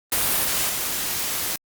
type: noise with level steps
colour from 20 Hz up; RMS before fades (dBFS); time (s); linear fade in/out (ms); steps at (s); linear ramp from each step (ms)
white; -21 / -23 / -26; 0.12-1.56; 2; 0.44 / 0.69; 5
effects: Opus 32 kbps